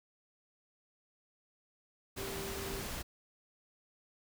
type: tone in noise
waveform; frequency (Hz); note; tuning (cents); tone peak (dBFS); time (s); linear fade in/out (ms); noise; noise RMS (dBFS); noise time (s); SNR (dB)
sine; 391.7; G4; -1; -43; 2.17-2.83; 20; pink; -41; 2.16-3.03; -5
effects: none